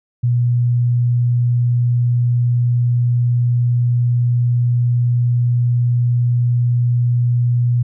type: tone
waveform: sine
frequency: 121.2 Hz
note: B2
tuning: 32 cents flat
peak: -12 dBFS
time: 0.23-7.83 s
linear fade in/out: 10 ms
effects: none